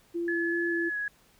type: tone with vibrato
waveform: sine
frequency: 340 Hz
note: F4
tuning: 46 cents flat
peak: -28 dBFS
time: 0.14-0.9 s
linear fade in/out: 20 ms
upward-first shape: square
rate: 2.6 Hz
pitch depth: 10 cents each way
type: tone with pitch glide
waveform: sine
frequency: 1712 to 1671 Hz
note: A6 to G#6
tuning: -48 to +10 cents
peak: -29 dBFS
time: 0.28-1.08 s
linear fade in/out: 2 ms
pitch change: -42 cents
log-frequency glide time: 0.88-0.97 s
effects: pink hiss -62 dBFS RMS until 1.39 s